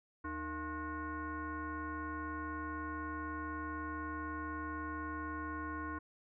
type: tone with frequency modulation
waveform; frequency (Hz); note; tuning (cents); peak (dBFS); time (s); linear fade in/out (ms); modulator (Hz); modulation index
sine; 690; F5; -21; -38; 0.24-5.99; 10; 384; 2.2
effects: none